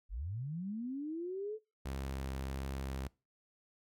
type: linear sweep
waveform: sine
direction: up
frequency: 38.89 to 443.4 Hz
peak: -37 dBFS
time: 0.09-1.59 s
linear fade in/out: 50 ms
type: tone with vibrato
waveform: sawtooth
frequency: 67 Hz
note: C2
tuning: 42 cents sharp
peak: -34 dBFS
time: 1.85-3.08 s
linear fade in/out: 10 ms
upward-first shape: triangle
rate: 1.5 Hz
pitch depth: 13 cents each way
effects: noise-tail reverb RT60 0.3 s tail -24 dB re dry